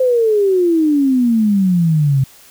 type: exponential sweep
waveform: sine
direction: down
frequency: 523.3 to 130.81 Hz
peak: -10 dBFS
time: 0-2.24 s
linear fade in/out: 5 ms
effects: white hiss -44 dBFS RMS until 2.5 s